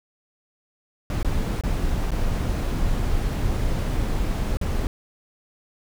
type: noise with dropouts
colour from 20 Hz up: brown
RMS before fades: -23 dBFS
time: 1.1-4.87 s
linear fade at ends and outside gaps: 1 ms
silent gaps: 1.229-1.247 / 1.611-1.636 / 2.107-2.117 / 4.571-4.613 s
effects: none